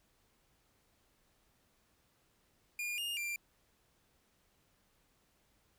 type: tone with pitch steps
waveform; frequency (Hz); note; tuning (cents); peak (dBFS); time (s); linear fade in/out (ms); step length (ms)
45% pulse; 2421 / 2834 / 2374; D#7 / F7 / D7; -48 / +25 / +18; -36; 2.79-3.36; 2; 190
effects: pink hiss -73 dBFS RMS until 5.78 s